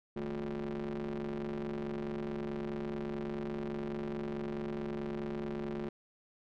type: ring-modulated tone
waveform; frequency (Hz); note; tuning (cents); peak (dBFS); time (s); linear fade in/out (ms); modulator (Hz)
35% pulse; 69.2; C#2; -2; -31; 0.16-5.89; 5; 289
effects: low-pass 3000 Hz 12 dB/octave